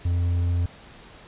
triangle tone, 87.1 Hz, F2, 4 cents flat, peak -18 dBFS, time 0.05-0.66 s, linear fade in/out 5 ms, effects pink hiss -47 dBFS RMS until 1.27 s + resampled to 8000 Hz

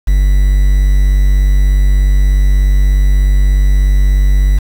triangle tone with quantisation, 48.35 Hz, G1, 23 cents flat, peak -4 dBFS, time 0.07-4.59 s, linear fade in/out 10 ms, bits 5, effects none

